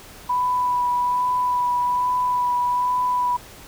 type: tone with vibrato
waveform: sine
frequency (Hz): 987.8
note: B5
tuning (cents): 0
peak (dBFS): -18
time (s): 0.29-3.37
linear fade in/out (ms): 10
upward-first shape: sine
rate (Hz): 1.2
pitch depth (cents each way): 14
effects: pink hiss -43 dBFS RMS until 3.67 s